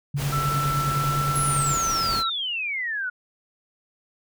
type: tone with tremolo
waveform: sine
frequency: 141.4 Hz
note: C#3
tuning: 35 cents sharp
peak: -21 dBFS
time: 0.14-1.75 s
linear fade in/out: 5 ms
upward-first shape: triangle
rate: 9.8 Hz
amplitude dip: 70%
type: noise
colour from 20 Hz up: pink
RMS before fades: -31 dBFS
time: 0.16-2.24 s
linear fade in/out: 50 ms
type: tone with pitch glide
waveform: sine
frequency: 1331 to 1340.3 Hz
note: E6 to E6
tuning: +16 to +28 cents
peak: -24 dBFS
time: 0.32-2.3 s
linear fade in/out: 10 ms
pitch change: +12 cents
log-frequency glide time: 0.65-1.91 s
type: exponential sweep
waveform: sine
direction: down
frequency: 11260 to 1433 Hz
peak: -25 dBFS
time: 1.35-3.1 s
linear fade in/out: 10 ms
effects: none